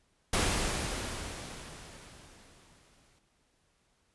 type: noise with exponential decay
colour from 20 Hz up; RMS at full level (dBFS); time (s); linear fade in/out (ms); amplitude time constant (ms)
pink; -27; 0.33-3.19; 5; 620
effects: pink hiss -72 dBFS RMS until 4.14 s + resampled to 24000 Hz